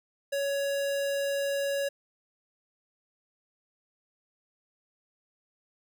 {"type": "tone", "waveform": "square", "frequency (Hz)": 559, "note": "C#5", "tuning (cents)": 14, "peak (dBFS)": -28, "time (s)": [0.32, 1.89], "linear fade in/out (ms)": 10, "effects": []}